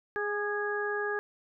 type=harmonic tone with a mistuned harmonic; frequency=414.3 Hz; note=G#4; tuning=4 cents flat; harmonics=1 / 2 / 3 / 4; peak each=-32 / -39 / -39 / -33 dBFS; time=0.16-1.19 s; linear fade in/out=0 ms; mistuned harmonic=3; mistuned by=-30 cents; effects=none